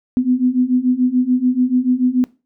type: beating tone pair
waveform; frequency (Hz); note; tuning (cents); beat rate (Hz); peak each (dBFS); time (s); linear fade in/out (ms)
sine; 247.6 / 254.5; B3 / C4; +5 / -48; 6.9; -17 / -15; 0.17-2.24; 0
effects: noise-tail reverb RT60 0.3 s tail -20 dB re dry